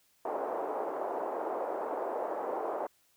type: band-pass noise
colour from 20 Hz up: white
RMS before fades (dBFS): -35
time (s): 0.25-2.87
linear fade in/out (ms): 5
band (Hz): 370 to 850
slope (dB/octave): 24
effects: white hiss -69 dBFS RMS until 3.16 s